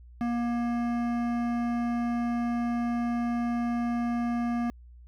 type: tone with hard clipping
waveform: sine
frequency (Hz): 237.6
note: A#3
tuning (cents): +33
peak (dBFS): -28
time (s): 0.21-4.7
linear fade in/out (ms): 0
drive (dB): 14
effects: added 60 Hz sine -47 dBFS peak until 5.07 s